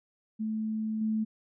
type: tone with level steps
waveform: sine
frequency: 218.2 Hz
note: A3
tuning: 14 cents flat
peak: -29 / -26 dBFS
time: 0.39-1.25 s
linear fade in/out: 20 ms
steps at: 1.01 s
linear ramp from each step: 5 ms
effects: none